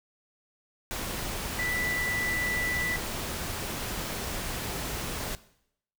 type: tone in noise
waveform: sine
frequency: 1975.5 Hz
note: B6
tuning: in tune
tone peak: -29 dBFS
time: 1.59-2.96 s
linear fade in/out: 0 ms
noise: pink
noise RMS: -34 dBFS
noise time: 0.91-5.35 s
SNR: +2 dB
effects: noise-tail reverb RT60 0.7 s tail -17 dB re dry